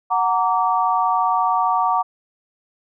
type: chord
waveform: sine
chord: Gb augmented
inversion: none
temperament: just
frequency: 740 / 925 / 1156.2 Hz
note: Gb5 / Bb5 / D6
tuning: 0 / -14 / -27 cents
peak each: -20 dBFS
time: 0.1-2.03 s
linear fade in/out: 20 ms
effects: none